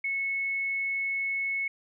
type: tone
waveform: sine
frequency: 2198 Hz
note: C#7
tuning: 15 cents flat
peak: -27 dBFS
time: 0.04-1.68 s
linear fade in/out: 5 ms
effects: none